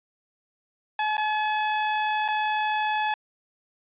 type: tone with dropouts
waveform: sawtooth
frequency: 854 Hz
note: G#5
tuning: 48 cents sharp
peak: -19 dBFS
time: 0.99-3.14 s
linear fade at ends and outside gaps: 2 ms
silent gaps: 1.169-1.179 / 2.28-2.285 s
effects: resampled to 8000 Hz